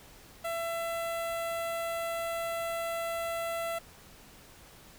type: tone with notch filter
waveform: sawtooth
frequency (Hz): 670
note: E5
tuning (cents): +28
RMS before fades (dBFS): -34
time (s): 0.44-3.79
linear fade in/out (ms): 10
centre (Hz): 5300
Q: 1.2
effects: pink hiss -54 dBFS RMS until 4.98 s